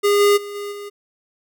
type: tone with level steps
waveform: square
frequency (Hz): 408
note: G#4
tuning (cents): -31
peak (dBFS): -14 / -12 / -30 / -27 / -31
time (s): 0.03-0.9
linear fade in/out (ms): 20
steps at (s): 0.19 / 0.36 / 0.54 / 0.71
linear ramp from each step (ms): 20
effects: none